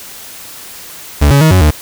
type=tone with pitch steps; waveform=40% pulse; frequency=72.5 / 140.4 / 157.8 / 92.4 / 75.7 Hz; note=D2 / C#3 / D#3 / F#2 / D#2; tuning=-22 / +22 / +25 / -2 / -47 cents; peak=-4 dBFS; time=1.21-1.71 s; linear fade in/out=10 ms; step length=100 ms; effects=white hiss -31 dBFS RMS until 1.81 s